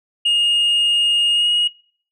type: tone with pitch glide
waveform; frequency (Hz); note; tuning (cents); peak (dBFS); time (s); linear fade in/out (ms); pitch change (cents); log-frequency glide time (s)
sine; 2848 to 2883; F7 to F#7; +33 to -46; -11; 0.25-1.68; 10; +21; 1.32-1.49
effects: noise-tail reverb RT60 0.5 s tail -23 dB re dry + tanh soft clip ceiling -12 dBFS